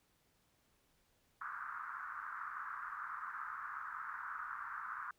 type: band-pass noise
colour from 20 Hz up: white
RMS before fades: -45 dBFS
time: 1.41-5.11 s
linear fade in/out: 5 ms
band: 1100 to 1500 Hz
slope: 48 dB/octave
effects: pink hiss -75 dBFS RMS until 5.18 s